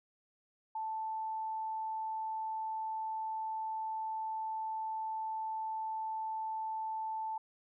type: tone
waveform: sine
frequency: 880 Hz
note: A5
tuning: in tune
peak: -35 dBFS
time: 0.75-7.38 s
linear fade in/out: 5 ms
effects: none